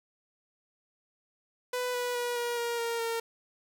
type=tone with pitch steps; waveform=sawtooth; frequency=497.4 / 490.8 / 484.4 / 478 / 471.7 / 465.4 / 459.3 Hz; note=B4 / B4 / B4 / A#4 / A#4 / A#4 / A#4; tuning=+12 / -11 / -34 / +43 / +20 / -3 / -26 cents; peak=-26 dBFS; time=1.73-3.2 s; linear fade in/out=5 ms; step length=210 ms; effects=none